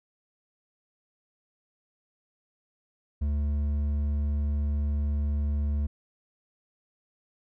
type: tone with hard clipping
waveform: triangle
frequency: 73 Hz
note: D2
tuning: 10 cents flat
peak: -26 dBFS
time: 3.21-5.87 s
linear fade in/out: 10 ms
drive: 9 dB
effects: none